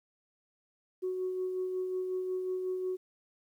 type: tone with tremolo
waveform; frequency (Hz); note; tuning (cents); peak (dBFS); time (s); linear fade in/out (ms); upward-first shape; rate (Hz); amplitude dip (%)
sine; 370; F#4; 0; -29; 1.02-2.97; 20; sine; 5.5; 35
effects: tanh soft clip ceiling -26 dBFS + 11-bit